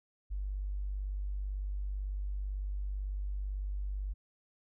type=tone with tanh clipping; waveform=triangle; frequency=49 Hz; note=G1; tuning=in tune; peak=-33 dBFS; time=0.3-4.14 s; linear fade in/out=20 ms; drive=3 dB; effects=none